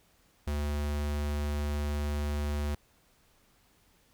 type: tone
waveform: square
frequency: 73.42 Hz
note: D2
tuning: in tune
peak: -30 dBFS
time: 0.47-2.75 s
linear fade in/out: 5 ms
effects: pink hiss -66 dBFS RMS until 4.13 s